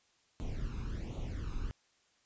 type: noise with flanger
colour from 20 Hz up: brown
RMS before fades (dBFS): -38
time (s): 0.4-1.71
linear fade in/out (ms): 0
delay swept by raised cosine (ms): 0.29 to 0.8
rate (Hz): 1.3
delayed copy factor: +0.8
effects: white hiss -71 dBFS RMS until 2.25 s + resampled to 16000 Hz